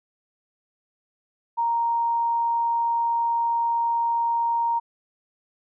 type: tone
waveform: sine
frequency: 932.3 Hz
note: A#5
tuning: in tune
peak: -20 dBFS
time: 1.57-4.8 s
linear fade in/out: 20 ms
effects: none